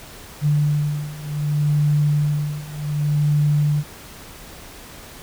sine beating tone pair, 147.5 / 148.16 Hz, D3 / D3, +8 / +16 cents, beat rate 0.66 Hz, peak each -21 / -19 dBFS, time 0.41-3.84 s, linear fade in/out 50 ms, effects pink hiss -40 dBFS RMS until 5.22 s

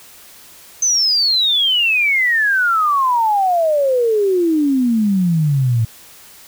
sine exponential sweep, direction down, 6272 to 110 Hz, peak -12 dBFS, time 0.82-5.85 s, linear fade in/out 5 ms, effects white hiss -42 dBFS RMS until 6.47 s

